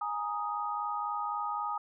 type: chord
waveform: sine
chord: Ab suspended second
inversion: none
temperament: just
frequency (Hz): 830.6 / 934.4 / 1245.9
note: Ab5 / Bb5 / Eb6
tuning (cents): 0 / +4 / +2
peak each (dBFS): -36 / -38 / -34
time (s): 0.01-1.78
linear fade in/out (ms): 5
effects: none